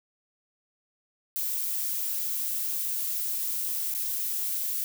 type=noise with dropouts; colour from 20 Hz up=violet; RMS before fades=-30 dBFS; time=1.36-4.84 s; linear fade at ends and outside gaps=0 ms; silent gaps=3.939-3.949 s; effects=none